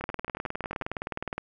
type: two click trains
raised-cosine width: 0.5 ms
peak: -16 / -21 dBFS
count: 27 / 10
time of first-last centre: 0.04-1.38 / 0.01-0.821 s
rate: 19.4 / 11.1 Hz
effects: none